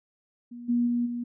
sine tone with level steps, 240 Hz, B3, 49 cents flat, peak -38 / -21 / -23 / -29 dBFS, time 0.51-1.24 s, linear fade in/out 10 ms, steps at 0.68 / 0.86 / 1.05 s, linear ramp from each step 20 ms, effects none

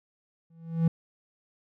triangle tone with exponential growth, 164.81 Hz, E3, in tune, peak -15 dBFS, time 0.5-0.88 s, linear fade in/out 5 ms, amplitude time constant 81 ms, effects none

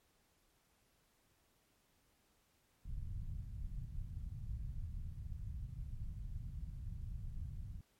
pink low-pass noise, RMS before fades -44 dBFS, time 2.85-7.81 s, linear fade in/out 5 ms, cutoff 130 Hz, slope 24 dB/octave, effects pink hiss -75 dBFS RMS until 7.99 s + MP3 64 kbps

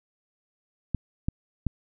clicks, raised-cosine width 5 ms, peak -13 dBFS, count 3, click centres 0.947 / 1.285 / 1.667 s, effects none

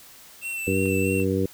square tone with vibrato, 2688 Hz, E7, 33 cents sharp, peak -29 dBFS, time 0.41-1.25 s, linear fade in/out 50 ms, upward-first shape sine, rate 3.1 Hz, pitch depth 23 cents each way
harmonic tone, 95.5 Hz, G2, 45 cents flat, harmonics 1 / 2 / 3 / 4 / 5, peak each -27 / -27 / -27 / -27 / -27 dBFS, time 0.67-1.46 s, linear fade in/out 5 ms
clicks, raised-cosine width 0.3 ms, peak -29 dBFS, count 2, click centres 0.857 / 1.201 s
effects white hiss -48 dBFS RMS until 1.53 s

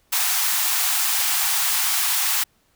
white high-pass noise, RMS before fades -21 dBFS, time 0.12-2.44 s, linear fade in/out 10 ms, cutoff 710 Hz, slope 96 dB/octave, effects pink hiss -63 dBFS RMS until 2.75 s

